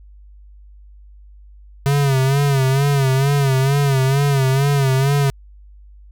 square tone with vibrato, 137.2 Hz, C#3, 17 cents flat, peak -14 dBFS, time 1.86-5.3 s, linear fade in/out 0 ms, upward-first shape sine, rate 2.2 Hz, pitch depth 75 cents each way, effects added 50 Hz sine -40 dBFS peak until 6.11 s

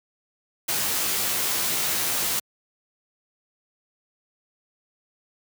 white noise with comb filter, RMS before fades -25 dBFS, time 0.68-2.4 s, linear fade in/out 10 ms, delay 15 ms, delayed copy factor +0.7, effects high-pass 80 Hz 12 dB/octave

